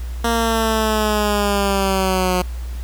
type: linear sweep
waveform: 10% pulse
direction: down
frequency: 233.1 to 180.2 Hz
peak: -8 dBFS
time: 0.24-2.42 s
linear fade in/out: 5 ms
effects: added 60 Hz sine -24 dBFS peak until 2.83 s + pink hiss -43 dBFS RMS until 2.83 s